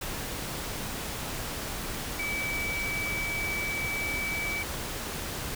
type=tone in noise; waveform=sine; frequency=2298 Hz; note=D7; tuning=38 cents flat; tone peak=-30 dBFS; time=2.19-4.63 s; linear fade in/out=5 ms; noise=pink; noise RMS=-35 dBFS; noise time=0.01-5.55 s; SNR=+2 dB; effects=none